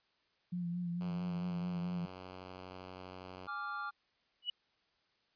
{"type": "tone with vibrato", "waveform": "sine", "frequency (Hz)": 174.61, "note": "F3", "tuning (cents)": 0, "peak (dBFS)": -35, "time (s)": [0.52, 2.06], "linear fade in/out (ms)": 10, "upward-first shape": "sine", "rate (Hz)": 4.5, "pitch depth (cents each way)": 33}
{"type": "tone", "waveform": "5% pulse", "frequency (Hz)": 92.4, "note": "F#2", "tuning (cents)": -2, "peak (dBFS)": -36, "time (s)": [1, 3.48], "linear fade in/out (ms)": 20}
{"type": "chord", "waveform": "triangle", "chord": "D diminished", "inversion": "second", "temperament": "equal with one note detuned", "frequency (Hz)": [830.6, 1174.7, 1392.9], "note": ["Ab5", "D6", "F6"], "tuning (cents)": [0, 0, -5], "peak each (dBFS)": [-45, -40, -39], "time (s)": [3.47, 3.91], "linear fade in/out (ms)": 20}
{"type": "tone with exponential growth", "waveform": "sine", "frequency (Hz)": 2937, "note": "F#7", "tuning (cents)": -13, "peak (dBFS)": -30, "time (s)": [4.42, 4.5], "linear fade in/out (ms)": 5, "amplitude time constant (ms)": 17}
{"effects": ["white hiss -75 dBFS RMS until 5.35 s", "resampled to 11025 Hz"]}